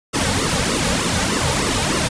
pink noise with flanger, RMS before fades -19 dBFS, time 0.13-2.09 s, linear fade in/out 20 ms, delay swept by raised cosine 1.2 to 3 ms, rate 3.3 Hz, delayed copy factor -0.85, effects resampled to 22050 Hz

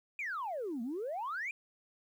sine exponential two-way sweep, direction down then up, 2489 to 220 to 2489 Hz, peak -34 dBFS, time 0.19-1.51 s, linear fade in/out 2 ms, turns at 0.82 s, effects tanh soft clip ceiling -32 dBFS + 11-bit

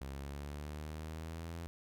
sawtooth linear sweep, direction up, 67.4 to 85 Hz, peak -38 dBFS, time 0.01-1.67 s, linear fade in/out 0 ms, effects none

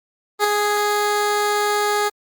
15% pulse tone with ADSR envelope, 415.3 Hz, G#4, in tune, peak -6 dBFS, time 0.39-2.1 s, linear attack 51 ms, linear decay 4 ms, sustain -5 dB, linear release 25 ms, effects Opus 24 kbps

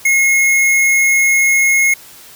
square tone, 2163 Hz, C#7, 43 cents flat, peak -10 dBFS, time 0.05-1.94 s, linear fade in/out 5 ms, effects white hiss -39 dBFS RMS until 2.35 s

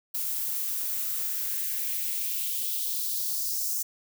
violet noise with high-pass filter sweep, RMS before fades -30 dBFS, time 0.14-3.83 s, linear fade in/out 10 ms, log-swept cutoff 690 to 6200 Hz, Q 2.4, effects none

